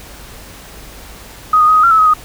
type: tone with pitch steps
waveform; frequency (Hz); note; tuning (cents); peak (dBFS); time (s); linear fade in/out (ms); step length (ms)
sine; 1254 / 1232 / 1259 / 1252 / 1370 / 1303 / 1266 / 1244; D#6 / D#6 / D#6 / D#6 / F6 / E6 / D#6 / D#6; +13 / -17 / +20 / +10 / -34 / -20 / +30 / -1; -6; 1.53-2.138; 5; 76
effects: added 50 Hz sine -39 dBFS peak until 2.24 s + pink hiss -36 dBFS RMS until 2.24 s